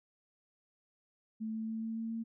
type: tone with pitch steps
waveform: sine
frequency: 220 / 221.4 / 222.8 / 224.2 / 225.7 / 227.1 Hz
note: A3 / A3 / A3 / A3 / A3 / A#3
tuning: 0 / +11 / +22 / +33 / +44 / -45 cents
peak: -35 dBFS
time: 1.4-2.24 s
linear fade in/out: 20 ms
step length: 140 ms
effects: none